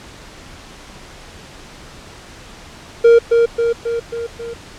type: tone with echo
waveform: triangle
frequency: 466.2 Hz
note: A#4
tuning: in tune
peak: -3 dBFS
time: 3.04-3.19 s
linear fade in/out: 10 ms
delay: 270 ms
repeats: 5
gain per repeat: -4 dB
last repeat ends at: 4.54 s
effects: pink hiss -38 dBFS RMS until 4.78 s + low-pass 7000 Hz 12 dB/octave